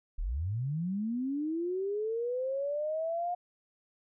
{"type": "linear sweep", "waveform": "sine", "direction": "up", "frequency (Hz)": [30.87, 716], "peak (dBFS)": -30, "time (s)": [0.18, 3.35], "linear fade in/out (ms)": 10, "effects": []}